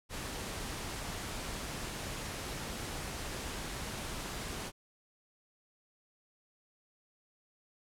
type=noise; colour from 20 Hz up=pink; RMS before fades=-40 dBFS; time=0.09-4.72 s; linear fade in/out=50 ms; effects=low-pass 11000 Hz 12 dB/octave